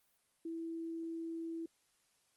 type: tone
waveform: sine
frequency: 329.6 Hz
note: E4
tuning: in tune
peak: -39 dBFS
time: 0.45-1.66 s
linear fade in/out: 5 ms
effects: white hiss -75 dBFS RMS until 2.36 s + Opus 32 kbps